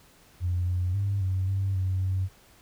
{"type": "tone with pitch steps", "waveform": "sine", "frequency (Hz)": [88.9, 90.2, 99.7, 93.8, 97.1, 93.5, 94.1], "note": ["F2", "F#2", "G2", "F#2", "G2", "F#2", "F#2"], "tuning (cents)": [31, -44, 30, 24, -16, 19, 30], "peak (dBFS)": -23, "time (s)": [0.4, 2.29], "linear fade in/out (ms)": 50, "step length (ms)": 270, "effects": ["tanh soft clip ceiling -19 dBFS", "pink hiss -57 dBFS RMS until 2.61 s"]}